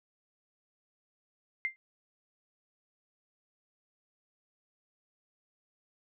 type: tone with exponential decay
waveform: sine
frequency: 2095 Hz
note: C7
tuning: 2 cents sharp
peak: -25 dBFS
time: 1.65-1.76 s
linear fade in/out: 0 ms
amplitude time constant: 23 ms
effects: none